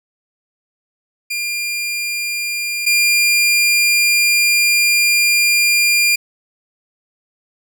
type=tone pair in turn; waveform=sawtooth; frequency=2400 / 2400 Hz; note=D7 / D7; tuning=+37 / +37 cents; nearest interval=unison; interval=0 cents; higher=neither; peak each=-16 / -8 dBFS; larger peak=second; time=1.3-2.86 / 2.86-6.16 s; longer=second; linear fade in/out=10 ms; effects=none